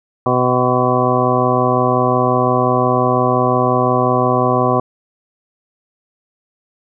harmonic tone with a mistuned harmonic, 125.7 Hz, B2, 31 cents sharp, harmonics 1 / 2 / 3 / 4 / 5 / 6 / 8 / 9, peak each -20 / -20 / -20 / -20 / -20 / -20 / -20 / -20 dBFS, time 0.26-4.8 s, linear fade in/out 2 ms, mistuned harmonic 8, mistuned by +17 cents, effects none

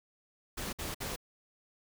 pink noise bursts, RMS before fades -38 dBFS, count 3, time 0.57-1.162 s, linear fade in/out 10 ms, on 160 ms, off 56 ms, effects none

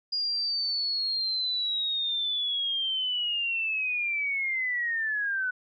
sine linear sweep, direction down, 4867 to 1480 Hz, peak -26 dBFS, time 0.12-5.51 s, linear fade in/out 10 ms, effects none

